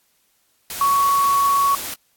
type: tone in noise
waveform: sine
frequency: 1117 Hz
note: C#6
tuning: 13 cents sharp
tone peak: -14 dBFS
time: 0.81-1.75 s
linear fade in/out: 2 ms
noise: white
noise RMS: -29 dBFS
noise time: 0.7-1.94 s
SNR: +12 dB
effects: white hiss -63 dBFS RMS until 2.16 s + AAC 64 kbps